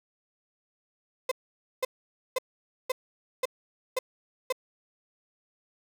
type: tone bursts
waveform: 35% pulse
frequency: 514 Hz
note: C5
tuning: 31 cents flat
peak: -23 dBFS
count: 7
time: 1.29-4.525 s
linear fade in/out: 5 ms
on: 25 ms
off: 510 ms
effects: none